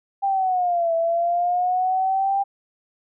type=linear two-way sweep; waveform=sine; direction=down then up; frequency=796 to 659.3 to 796 Hz; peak=-18 dBFS; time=0.22-2.44 s; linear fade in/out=20 ms; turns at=0.94 s; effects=none